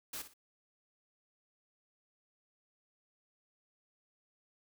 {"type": "noise with echo", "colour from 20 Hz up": "white", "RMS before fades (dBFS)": -42, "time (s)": [0.13, 0.22], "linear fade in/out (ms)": 5, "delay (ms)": 59, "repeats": 2, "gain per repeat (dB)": -11, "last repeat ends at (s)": 0.338, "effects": []}